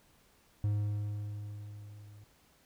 triangle tone with level ramp, 103.83 Hz, G#2, in tune, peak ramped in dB -25 to -49 dBFS, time 0.64-2.24 s, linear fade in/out 0 ms, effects pink hiss -66 dBFS RMS until 2.65 s

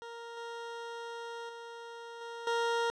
20% pulse tone with level steps, 466.4 Hz, A#4, 1 cent sharp, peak -38 / -35 / -39 / -36 / -24 dBFS, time 0.02-2.9 s, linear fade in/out 0 ms, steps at 0.37 / 1.49 / 2.21 / 2.47 s, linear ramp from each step 2 ms, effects low-pass 5000 Hz 12 dB/octave

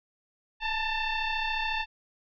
sine tone with frequency modulation, 905 Hz, A5, 48 cents sharp, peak -27 dBFS, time 0.6-1.86 s, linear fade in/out 50 ms, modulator 888 Hz, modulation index 3, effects none

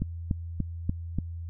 click train, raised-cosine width 5 ms, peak -14 dBFS, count 5, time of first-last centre 0.02-1.186 s, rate 3.43 Hz, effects added 84 Hz sine -34 dBFS peak until 1.49 s

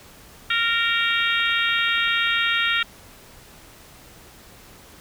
harmonic tone, 463.1 Hz, A#4, 11 cents flat, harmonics 3 / 4 / 5 / 6 / 7 / 8, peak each -24 / -25 / -26 / -27 / -27 / -28 dBFS, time 0.5-2.83 s, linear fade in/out 5 ms
click train, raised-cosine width 0.5 ms, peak -28 dBFS, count 16, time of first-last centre 1.01-2.466 s, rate 10.3 Hz
effects pink hiss -47 dBFS RMS until 5 s

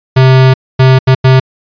square tone bursts at uneven times, 130.8 Hz, C3, in tune, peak -3 dBFS, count 4, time 0.16-0.54 / 0.79-0.99 / 1.07-1.15 / 1.24-1.4 s, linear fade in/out 10 ms, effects resampled to 11025 Hz

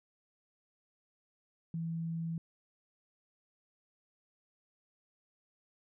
sine tone, 165 Hz, E3, 2 cents sharp, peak -34 dBFS, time 1.74-2.38 s, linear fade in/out 2 ms, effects none

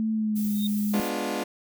sine tone with pitch glide, 220 to 207.7 Hz, A3 to G#3, 0 to 0 cents, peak -23 dBFS, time 0-1 s, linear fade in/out 0 ms, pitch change -100 cents, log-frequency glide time 0.12-0.51 s
violet noise, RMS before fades -38 dBFS, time 0.35-1.1 s, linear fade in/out 20 ms
sine tone with exponential growth, 3688 Hz, A#7, 19 cents flat, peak -29 dBFS, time 0.49-0.67 s, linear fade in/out 5 ms, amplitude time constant 39 ms
20% pulse chord, G# diminished seventh, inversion none, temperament equal with one note detuned, 207.7 / 246.9 / 293.7 / 351.9 Hz, G#3 / B3 / D4 / F4, 0 / 0 / 0 / +13 cents, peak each -28 dBFS, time 0.93-1.44 s, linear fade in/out 10 ms
effects none

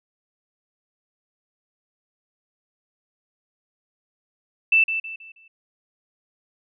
sine tone with echo, 2655 Hz, E7, 12 cents sharp, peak -13 dBFS, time 4.72-4.84 s, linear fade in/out 5 ms, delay 160 ms, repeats 4, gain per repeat -9 dB, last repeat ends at 5.48 s, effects none

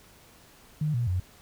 sine tone with pitch steps, 152.3 / 119.9 / 91 Hz, D#3 / A#2 / F#2, -37 / +49 / -28 cents, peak -24 dBFS, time 0.81-1.2 s, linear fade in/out 5 ms, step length 130 ms, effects pink hiss -55 dBFS RMS until 1.41 s

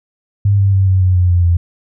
sine tone with pitch steps, 100.7 / 98.46 / 96.26 / 94.12 / 92.02 / 89.97 / 87.97 / 86.01 Hz, G2 / G2 / G2 / F#2 / F#2 / F#2 / F2 / F2, +47 / +8 / -31 / +30 / -9 / -48 / +13 / -26 cents, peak -8 dBFS, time 0.45-1.57 s, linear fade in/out 5 ms, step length 140 ms, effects none

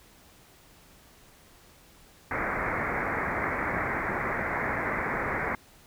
white low-pass noise, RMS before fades -30 dBFS, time 2.31-5.55 s, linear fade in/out 2 ms, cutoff 2200 Hz, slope 96 dB/octave, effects pink hiss -56 dBFS RMS until 5.86 s

